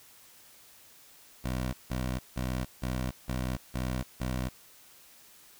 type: tone bursts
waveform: 15% pulse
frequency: 63.2 Hz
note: B1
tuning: 41 cents sharp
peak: -24 dBFS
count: 7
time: 1.44-4.49 s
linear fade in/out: 10 ms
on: 290 ms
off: 170 ms
effects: white hiss -56 dBFS RMS until 5.59 s

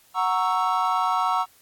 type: chord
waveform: triangle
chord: F# dominant seventh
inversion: none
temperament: equal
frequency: 740 / 932.3 / 1108.7 / 1318.5 Hz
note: F#5 / A#5 / C#6 / E6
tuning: 0 / 0 / 0 / 0 cents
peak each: -24 dBFS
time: 0.14-1.46 s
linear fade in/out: 50 ms
effects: white hiss -57 dBFS RMS until 1.61 s + AAC 64 kbps

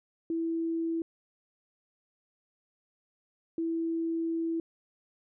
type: tone bursts at uneven times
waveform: sine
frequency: 329.6 Hz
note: E4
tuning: in tune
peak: -28 dBFS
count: 2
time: 0.3-1.02 / 3.58-4.6 s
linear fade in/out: 2 ms
effects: none

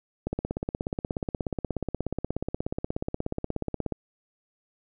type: click train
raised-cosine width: 2 ms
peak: -15 dBFS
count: 62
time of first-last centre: 0.27-3.923 s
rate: 16.7 Hz
effects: none

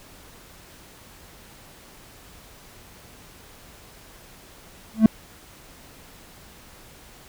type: tone with exponential growth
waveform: triangle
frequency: 220 Hz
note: A3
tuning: in tune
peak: -3 dBFS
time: 4.94-5.06 s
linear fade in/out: 2 ms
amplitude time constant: 25 ms
effects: pink hiss -48 dBFS RMS until 7.28 s

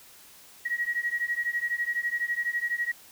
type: beating tone pair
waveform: sine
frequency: 1900 / 1912 Hz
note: A#6 / A#6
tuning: +33 / +43 cents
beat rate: 12 Hz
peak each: -29 / -30 dBFS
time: 0.65-2.92 s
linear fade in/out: 10 ms
effects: white hiss -52 dBFS RMS until 3.11 s

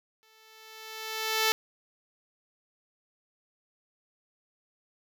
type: tone with exponential growth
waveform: 5% pulse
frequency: 440 Hz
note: A4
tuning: in tune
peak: -10 dBFS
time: 0.23-1.52 s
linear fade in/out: 0 ms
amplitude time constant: 280 ms
effects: none

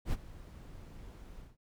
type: noise with ADSR envelope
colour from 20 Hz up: brown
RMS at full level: -31 dBFS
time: 0.05-1.57 s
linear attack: 76 ms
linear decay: 34 ms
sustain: -18 dB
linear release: 180 ms
effects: none

